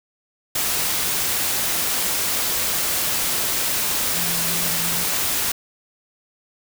sine tone in noise, 170.1 Hz, F3, 45 cents flat, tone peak -32 dBFS, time 4.14-5.04 s, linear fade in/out 5 ms, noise white, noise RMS -22 dBFS, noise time 0.55-5.52 s, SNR -13 dB, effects none

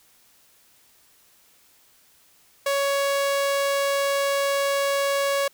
sawtooth tone, 558 Hz, C#5, 11 cents sharp, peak -17 dBFS, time 2.66-5.48 s, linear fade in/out 5 ms, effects white hiss -58 dBFS RMS until 5.53 s

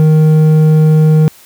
sine tone with hard clipping, 155.7 Hz, D#3, 2 cents sharp, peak -6 dBFS, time 0-1.28 s, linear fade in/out 0 ms, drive 6 dB, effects white hiss -41 dBFS RMS until 1.45 s

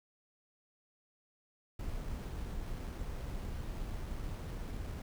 brown noise with sample-and-hold, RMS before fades -40 dBFS, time 1.79-5.02 s, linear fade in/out 5 ms, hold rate 7350 Hz, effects none

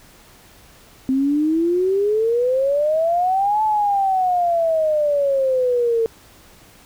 sine exponential two-way sweep, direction up then down, 259.1 to 872 to 448.8 Hz, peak -15 dBFS, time 1.09-6.06 s, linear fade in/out 0 ms, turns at 3.63 s, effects pink hiss -48 dBFS RMS until 6.85 s

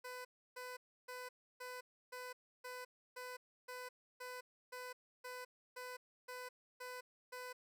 15% pulse tone bursts, 501 Hz, B4, 25 cents sharp, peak -40 dBFS, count 15, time 0.04-7.53 s, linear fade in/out 10 ms, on 210 ms, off 310 ms, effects none

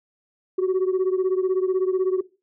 sine beating tone pair, 370 / 386 Hz, F#4 / G4, 0 / -27 cents, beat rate 16 Hz, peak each -18 / -22 dBFS, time 0.58-2.21 s, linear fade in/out 10 ms, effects noise-tail reverb RT60 0.3 s tail -20 dB re dry + tanh soft clip ceiling -16 dBFS

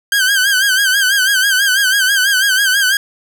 sawtooth tone with vibrato, 1568 Hz, G6, in tune, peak -7 dBFS, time 0.12-2.97 s, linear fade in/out 2 ms, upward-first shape sine, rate 6.1 Hz, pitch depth 90 cents each way, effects none

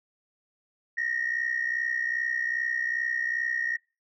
sine tone pair together, 1833.5 / 1896 Hz, A#6 / A#6, -29 / +29 cents, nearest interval minor second, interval 58 cents, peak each -28 dBFS, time 0.97-3.77 s, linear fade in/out 10 ms, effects noise-tail reverb RT60 0.3 s tail -26 dB re dry + tanh soft clip ceiling -20 dBFS

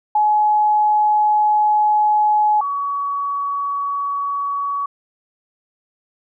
sine tone pair in turn, 846 / 1129.3 Hz, G#5 / C#6, +32 / +32 cents, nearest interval perfect fourth, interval 500 cents, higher second, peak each -12 / -19 dBFS, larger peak first, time 0.15-2.61 / 2.61-4.86 s, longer first, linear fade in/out 5 ms, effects none

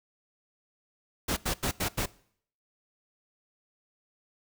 pink noise bursts, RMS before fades -29 dBFS, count 5, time 1.28-2.06 s, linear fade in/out 10 ms, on 88 ms, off 85 ms, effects noise-tail reverb RT60 0.6 s tail -21 dB re dry

